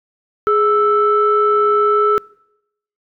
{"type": "tone pair together", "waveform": "sine", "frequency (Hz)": [417.3, 1318.5], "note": ["G#4", "E6"], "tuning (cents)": [8, 0], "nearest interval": "octave + minor sixth", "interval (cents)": 1992, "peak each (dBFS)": -13, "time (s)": [0.47, 2.18], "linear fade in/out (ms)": 0, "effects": ["noise-tail reverb RT60 0.8 s tail -25 dB re dry", "tanh soft clip ceiling -3 dBFS"]}